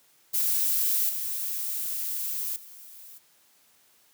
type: noise with level steps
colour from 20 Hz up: violet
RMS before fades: -25 / -31 / -47 dBFS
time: 0.33-3.19 s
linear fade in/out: 20 ms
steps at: 1.09 / 2.56 s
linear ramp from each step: 2 ms
effects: white hiss -62 dBFS RMS until 4.13 s + high-pass 100 Hz 12 dB/octave